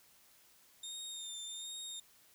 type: tone with vibrato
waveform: 25% pulse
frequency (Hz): 3651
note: A#7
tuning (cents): -37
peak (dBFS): -38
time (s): 0.83-2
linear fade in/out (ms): 5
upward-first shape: sine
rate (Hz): 1.3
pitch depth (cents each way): 35
effects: white hiss -65 dBFS RMS until 2.34 s